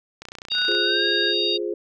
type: click train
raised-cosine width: 0.2 ms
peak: -19 dBFS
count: 17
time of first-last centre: 0.22-0.75 s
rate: 30.2 Hz
type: harmonic tone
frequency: 932.3 Hz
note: A#5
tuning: in tune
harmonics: 3 / 4 / 5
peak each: -30 / -22 / -28 dBFS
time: 0.5-1.58 s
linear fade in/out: 20 ms
type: tone with pitch glide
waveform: sine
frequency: 1480 to 1632.7 Hz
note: F#6 to G#6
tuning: 0 to -30 cents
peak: -24 dBFS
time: 0.53-1.34 s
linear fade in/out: 50 ms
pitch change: +170 cents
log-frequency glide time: 0.83-1.05 s
type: chord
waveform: sine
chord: F minor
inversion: none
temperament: equal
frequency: 349.2 / 415.3 / 523.3 Hz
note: F4 / Ab4 / C5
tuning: 0 / 0 / 0 cents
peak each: -27 / -27 / -33 dBFS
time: 0.68-1.74 s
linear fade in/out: 5 ms
effects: none